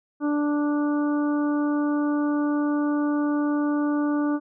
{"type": "harmonic tone", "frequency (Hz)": 293.7, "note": "D4", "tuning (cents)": 0, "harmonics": [1, 2, 3, 4, 5], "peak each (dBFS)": [-21, -33, -36, -35, -38], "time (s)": [0.2, 4.4], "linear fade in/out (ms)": 50, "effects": []}